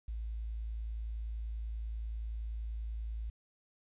sine tone with quantisation, 55.2 Hz, A1, 6 cents sharp, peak -36 dBFS, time 0.08-3.3 s, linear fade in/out 5 ms, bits 11, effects resampled to 8000 Hz

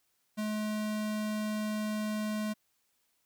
square tone, 213.3 Hz, G#3, 46 cents sharp, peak -32 dBFS, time 0.37-2.54 s, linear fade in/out 20 ms, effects white hiss -75 dBFS RMS until 3.25 s

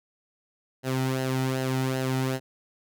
sawtooth tone with flanger, 130.81 Hz, C3, in tune, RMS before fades -27 dBFS, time 0.83-2.4 s, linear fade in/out 50 ms, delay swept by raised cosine 0.85 to 1.85 ms, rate 2.6 Hz, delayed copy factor -0.6, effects none

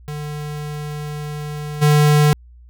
square tone with level steps, 149 Hz, D3, 25 cents sharp, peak -26 / -11 dBFS, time 0.08-2.33 s, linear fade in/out 0 ms, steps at 1.81 s, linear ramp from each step 20 ms, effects added 60 Hz sine -41 dBFS peak until 2.69 s

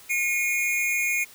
square tone pair together, 2161 / 2434 Hz, C#7 / D#7, -45 / -39 cents, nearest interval major second, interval 206 cents, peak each -26 dBFS, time 0.09-1.25 s, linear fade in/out 20 ms, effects white hiss -49 dBFS RMS until 1.34 s

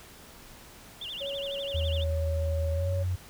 sine tone with vibrato, 3166 Hz, G7, 17 cents sharp, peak -35 dBFS, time 1.01-2.04 s, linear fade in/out 5 ms, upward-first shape sine, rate 12 Hz, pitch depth 230 cents each way
sine tone, 557 Hz, C#5, 8 cents sharp, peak -33 dBFS, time 1.2-3.04 s, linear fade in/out 20 ms
sine tone with pitch glide, 80.5 to 90.88 Hz, E2 to F#2, -41 to -31 cents, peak -26 dBFS, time 1.74-3.16 s, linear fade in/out 10 ms, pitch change +210 cents, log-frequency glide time 2.73-2.89 s
effects pink hiss -50 dBFS RMS until 3.29 s

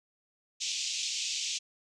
white band-pass noise, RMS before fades -34 dBFS, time 0.6-1.59 s, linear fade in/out 20 ms, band 2500 to 7100 Hz, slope 48 dB/octave, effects none

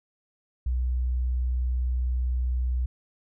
sine tone, 62.2 Hz, B1, 13 cents sharp, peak -23 dBFS, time 0.66-2.86 s, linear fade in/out 5 ms, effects none

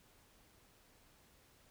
silence, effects pink hiss -67 dBFS RMS until 1.7 s

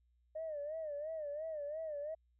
sine tone with vibrato, 610 Hz, D#5, 34 cents flat, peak -38 dBFS, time 0.35-2.15 s, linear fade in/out 10 ms, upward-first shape sine, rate 2.9 Hz, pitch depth 110 cents each way, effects tanh soft clip ceiling -34 dBFS + added 60 Hz sine -70 dBFS peak until 2.39 s

